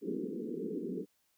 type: band-pass noise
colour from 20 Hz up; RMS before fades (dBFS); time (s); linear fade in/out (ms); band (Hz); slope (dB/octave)
white; -38; 0.01-1.06; 50; 170 to 450; 96
effects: white hiss -75 dBFS RMS until 1.37 s